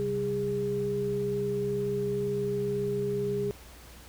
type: tone cluster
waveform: sine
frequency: 132.2 / 194.3 / 408.5 Hz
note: C3 / G3 / G#4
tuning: +18 / -15 / -29 cents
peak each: -35 / -36 / -28 dBFS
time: 0-3.51 s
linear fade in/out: 0 ms
effects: added 60 Hz sine -51 dBFS peak until 4.08 s + pink hiss -51 dBFS RMS until 4.08 s